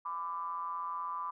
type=ring-modulated tone; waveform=triangle; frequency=88 Hz; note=F2; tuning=14 cents sharp; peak=-30 dBFS; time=0.05-1.31 s; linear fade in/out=10 ms; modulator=1090 Hz; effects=none